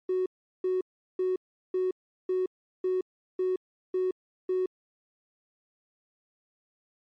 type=tone bursts; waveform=triangle; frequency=370 Hz; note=F#4; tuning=in tune; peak=-21 dBFS; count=9; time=0.09-4.66 s; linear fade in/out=5 ms; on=170 ms; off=380 ms; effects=tanh soft clip ceiling -21 dBFS + MP3 48 kbps